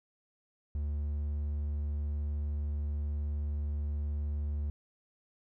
triangle tone, 73.42 Hz, D2, in tune, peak -29 dBFS, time 0.75-4.7 s, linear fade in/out 0 ms, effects none

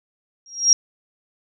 sine tone with exponential growth, 5620 Hz, F8, 10 cents sharp, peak -6 dBFS, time 0.46-0.73 s, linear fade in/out 1 ms, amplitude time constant 57 ms, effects none

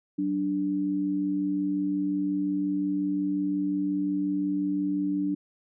sine tone pair together, 188.09 / 293.7 Hz, F#3 / D4, +29 / 0 cents, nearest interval minor sixth, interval 771 cents, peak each -32 / -25 dBFS, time 0.18-5.35 s, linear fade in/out 10 ms, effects none

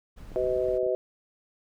brown noise, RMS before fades -43 dBFS, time 0.16-0.79 s, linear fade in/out 20 ms
clicks, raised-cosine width 2 ms, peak -33 dBFS, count 8, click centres 0.318 / 0.442 / 0.496 / 0.529 / 0.564 / 0.686 / 0.831 / 0.865 s
harmonic tone, 126.3 Hz, B2, 39 cents sharp, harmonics 3 / 4 / 5, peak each -28 / -28 / -28 dBFS, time 0.36-0.95 s, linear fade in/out 0 ms
effects none

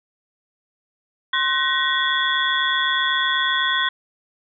sine tone cluster, 1059 / 1511 / 1890 / 3347 / 3495 Hz, C6 / F#6 / A#6 / G#7 / A7, +21 / +36 / +23 / +13 / -12 cents, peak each -24 / -24 / -23 / -24 / -27 dBFS, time 1.33-3.89 s, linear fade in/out 5 ms, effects none

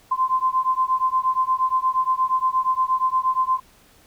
sine beating tone pair, 1033 / 1041.5 Hz, C6 / C6, -22 / -8 cents, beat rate 8.5 Hz, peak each -21 / -21 dBFS, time 0.11-3.6 s, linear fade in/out 10 ms, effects pink hiss -54 dBFS RMS until 4.06 s

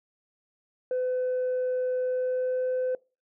sine tone with pitch glide, 506 to 509.5 Hz, B4 to C5, +42 to -46 cents, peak -23 dBFS, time 0.91-2.95 s, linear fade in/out 2 ms, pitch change +12 cents, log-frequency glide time 1.99-2.69 s, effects noise-tail reverb RT60 0.3 s tail -24 dB re dry + tanh soft clip ceiling -23 dBFS

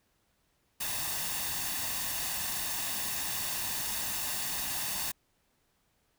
white noise with comb filter, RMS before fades -34 dBFS, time 0.8-5.12 s, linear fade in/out 10 ms, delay 1.1 ms, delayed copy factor +0.55, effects pink hiss -73 dBFS RMS until 6.18 s

